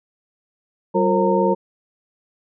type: tone cluster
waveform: sine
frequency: 191.5 / 354.2 / 458.5 / 536 / 919 Hz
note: G3 / F4 / A#4 / C5 / A#5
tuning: -40 / +24 / -29 / +42 / -25 cents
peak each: -21 dBFS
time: 0.94-1.55 s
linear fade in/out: 20 ms
effects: none